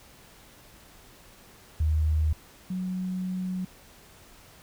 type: tone pair in turn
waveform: sine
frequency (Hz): 77.6 / 184.56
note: D#2 / F#3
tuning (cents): -4 / -4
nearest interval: octave + minor third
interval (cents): 1500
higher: second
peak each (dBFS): -21 / -28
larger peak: first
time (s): 1.8-2.33 / 2.7-3.65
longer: second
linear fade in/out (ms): 5
effects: pink hiss -53 dBFS RMS until 4.62 s